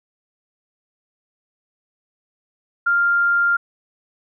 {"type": "tone", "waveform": "sine", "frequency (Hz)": 1396.9, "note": "F6", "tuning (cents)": 0, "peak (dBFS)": -14, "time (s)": [2.86, 3.57], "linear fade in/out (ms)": 10, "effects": []}